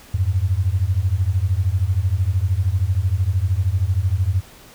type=beating tone pair; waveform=sine; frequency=87 / 100 Hz; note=F2 / G2; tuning=-6 / +35 cents; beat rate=13 Hz; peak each=-19 dBFS; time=0.14-4.41 s; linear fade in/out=5 ms; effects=pink hiss -45 dBFS RMS until 4.74 s